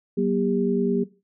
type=tone cluster; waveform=sine; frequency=187.8 / 237.6 / 401.1 Hz; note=F#3 / A#3 / G4; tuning=+26 / +33 / +40 cents; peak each=-24 dBFS; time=0.17-1.04 s; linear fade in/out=10 ms; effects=noise-tail reverb RT60 0.3 s tail -18 dB re dry